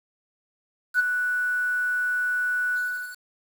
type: tone with ADSR envelope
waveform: sine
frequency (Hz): 1480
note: F#6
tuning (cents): 0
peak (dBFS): -14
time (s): 0.94-3.19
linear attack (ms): 54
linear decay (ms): 17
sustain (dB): -8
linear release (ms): 440
effects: tanh soft clip ceiling -12 dBFS + 7-bit